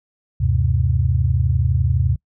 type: tone cluster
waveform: sine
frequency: 75.8 / 95.7 / 127.5 Hz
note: D#2 / G2 / C3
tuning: -45 / -41 / -44 cents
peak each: -19 dBFS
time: 0.4-2.16 s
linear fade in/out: 10 ms
effects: noise-tail reverb RT60 0.1 s tail -25 dB re dry